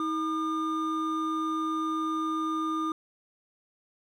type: tone pair together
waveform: triangle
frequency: 318.5 / 1210.9 Hz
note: D#4 / D#6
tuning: +41 / -47 cents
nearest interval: octave + major seventh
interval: 2312 cents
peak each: -28 dBFS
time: 0-2.92 s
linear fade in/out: 2 ms
effects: none